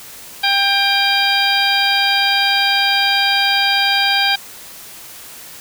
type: harmonic tone with a mistuned harmonic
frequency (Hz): 795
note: G5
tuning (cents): +24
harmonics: 1 / 2 / 3 / 4 / 5 / 6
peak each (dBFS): -19 / -19 / -20 / -19 / -21 / -20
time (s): 0.43-4.36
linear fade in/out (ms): 10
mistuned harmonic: 5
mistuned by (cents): -69
effects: white hiss -36 dBFS RMS until 5.6 s